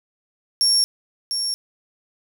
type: tone with echo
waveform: 35% pulse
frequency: 5510 Hz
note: F8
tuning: 24 cents flat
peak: -12 dBFS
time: 0.61-0.84 s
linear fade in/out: 0 ms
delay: 700 ms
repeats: 1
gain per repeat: -7 dB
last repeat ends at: 1.54 s
effects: none